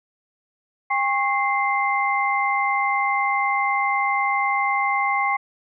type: tone cluster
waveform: sine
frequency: 804 / 1092 / 2084 Hz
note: G5 / C#6 / C7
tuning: +44 / -26 / -7 cents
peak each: -23 dBFS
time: 0.9-5.37 s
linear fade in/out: 10 ms
effects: none